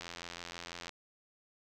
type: click train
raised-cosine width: 0.2 ms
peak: -25 dBFS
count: 77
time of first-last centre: 0.01-0.893 s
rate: 86.1 Hz
effects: 11-bit